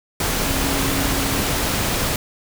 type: tone in noise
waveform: sine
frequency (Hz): 274.2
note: C#4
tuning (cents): -19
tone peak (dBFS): -26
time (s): 0.46-1.4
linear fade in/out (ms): 2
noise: pink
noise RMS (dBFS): -21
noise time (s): 0.2-2.16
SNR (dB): -8
effects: none